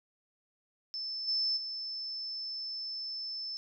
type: tone with level steps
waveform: sine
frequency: 5274 Hz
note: E8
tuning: in tune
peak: -35 / -28 / -36 dBFS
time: 0.94-3.57 s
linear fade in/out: 0 ms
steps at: 1.27 / 1.56 s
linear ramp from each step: 20 ms
effects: none